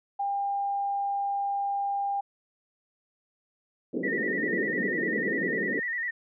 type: tone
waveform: sine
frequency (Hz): 800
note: G5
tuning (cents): +35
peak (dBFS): -26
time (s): 0.19-2.21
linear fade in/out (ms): 10
type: band-pass noise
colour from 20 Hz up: white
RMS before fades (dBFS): -31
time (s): 3.93-5.8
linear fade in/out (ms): 10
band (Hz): 180 to 480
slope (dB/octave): 48
type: tone with vibrato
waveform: sine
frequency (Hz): 1894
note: A#6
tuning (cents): +27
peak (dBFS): -28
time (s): 4.03-6.11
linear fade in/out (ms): 10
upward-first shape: square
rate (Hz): 10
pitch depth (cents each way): 56
effects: none